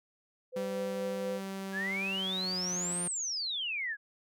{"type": "tone with tremolo", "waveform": "sine", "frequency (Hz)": 507, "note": "B4", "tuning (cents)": 45, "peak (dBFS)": -32, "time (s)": [0.52, 1.41], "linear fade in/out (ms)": 50, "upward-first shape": "triangle", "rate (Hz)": 4.2, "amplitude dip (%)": 35}
{"type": "tone with pitch glide", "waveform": "sawtooth", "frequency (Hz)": [193.6, 176.51], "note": ["G3", "F3"], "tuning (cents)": [-21, 19], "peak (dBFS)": -33, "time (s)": [0.56, 3.08], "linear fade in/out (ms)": 5, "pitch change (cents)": -160, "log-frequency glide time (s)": [2.08, 2.89]}
{"type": "exponential two-way sweep", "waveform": "sine", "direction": "up then down", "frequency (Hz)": [1615, 9220, 1615], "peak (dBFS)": -32, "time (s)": [1.72, 3.97], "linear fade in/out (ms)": 50, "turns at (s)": 3.04}
{"effects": []}